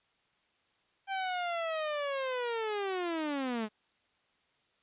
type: linear sweep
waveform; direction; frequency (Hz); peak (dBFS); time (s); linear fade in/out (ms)
sawtooth; down; 786 to 207.7; -28; 1.07-3.69; 50
effects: white hiss -72 dBFS RMS until 4.82 s + resampled to 8000 Hz